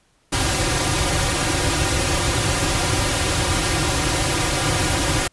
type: noise with comb filter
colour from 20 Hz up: pink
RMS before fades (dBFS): -20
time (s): 0.32-5.28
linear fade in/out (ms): 10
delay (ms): 4.6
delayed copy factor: -0.95
effects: pink hiss -61 dBFS RMS until 5.32 s + resampled to 24000 Hz